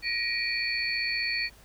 sine tone cluster, 1889 / 2311 / 2426 / 4438 Hz, A#6 / D7 / D#7 / C#8, +22 / -28 / -44 / +1 cents, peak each -32 / -35 / -32 / -31 dBFS, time 0.02-1.5 s, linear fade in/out 50 ms, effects added 50 Hz sine -55 dBFS peak until 1.64 s + pink hiss -56 dBFS RMS until 1.64 s

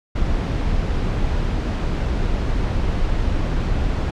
brown noise, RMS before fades -20 dBFS, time 0.15-4.11 s, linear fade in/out 10 ms, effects low-pass 5000 Hz 12 dB/octave

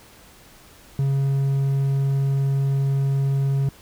triangle tone, 137.3 Hz, C#3, 16 cents flat, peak -16 dBFS, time 0.99-3.69 s, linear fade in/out 2 ms, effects pink hiss -49 dBFS RMS until 3.81 s

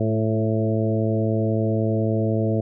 harmonic tone with a mistuned harmonic, 110 Hz, A2, in tune, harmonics 1 / 2 / 3 / 4 / 5 / 6, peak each -22 / -25 / -27 / -28 / -29 / -30 dBFS, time 0-2.61 s, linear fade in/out 5 ms, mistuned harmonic 3, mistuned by +20 cents, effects none

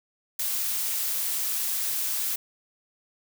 blue noise, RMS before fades -28 dBFS, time 0.39-2.36 s, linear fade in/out 5 ms, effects none

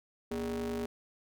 square ring-modulated tone, 87.31 Hz, F2, in tune, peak -31 dBFS, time 0.31-0.86 s, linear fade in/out 5 ms, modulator 324 Hz, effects none

